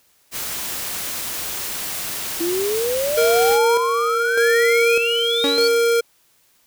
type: noise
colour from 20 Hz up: white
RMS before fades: -27 dBFS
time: 0.31-3.59 s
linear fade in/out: 50 ms
type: exponential sweep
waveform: sine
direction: up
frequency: 330.3 to 4505 Hz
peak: -19 dBFS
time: 2.4-5.68 s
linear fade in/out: 10 ms
type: tone with tremolo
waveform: square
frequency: 466.2 Hz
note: A#4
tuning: in tune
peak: -15 dBFS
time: 3.17-6.01 s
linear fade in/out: 10 ms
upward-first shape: square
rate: 0.83 Hz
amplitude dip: 50%
type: tone with exponential decay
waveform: sawtooth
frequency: 281.5 Hz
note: C#4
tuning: 27 cents sharp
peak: -14 dBFS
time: 5.44-6 s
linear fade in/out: 2 ms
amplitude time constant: 120 ms
effects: white hiss -59 dBFS RMS until 6.66 s